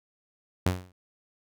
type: tone with exponential decay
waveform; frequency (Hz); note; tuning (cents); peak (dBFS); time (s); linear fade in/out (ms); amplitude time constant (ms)
sawtooth; 91.3; F#2; -23; -16; 0.66-0.92; 5; 55
effects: none